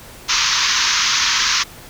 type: band-pass noise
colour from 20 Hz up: white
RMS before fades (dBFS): -17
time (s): 0.28-1.64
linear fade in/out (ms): 20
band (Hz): 940 to 6500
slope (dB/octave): 96
effects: pink hiss -39 dBFS RMS until 1.89 s